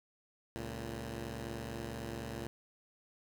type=tone pair together; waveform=10% pulse; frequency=69.3 / 114.41 Hz; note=C#2 / A#2; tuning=0 / -32 cents; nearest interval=major sixth; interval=868 cents; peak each=-35 / -34 dBFS; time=0.56-2.47 s; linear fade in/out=0 ms; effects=none